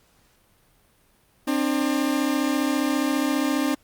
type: tone pair together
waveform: 40% pulse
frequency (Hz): 265.5 / 300.3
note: C4 / D4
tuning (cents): +25 / +39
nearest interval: major second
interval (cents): 214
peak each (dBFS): -23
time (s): 1.47-3.75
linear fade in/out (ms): 10
effects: pink hiss -61 dBFS RMS until 3.83 s + Opus 48 kbps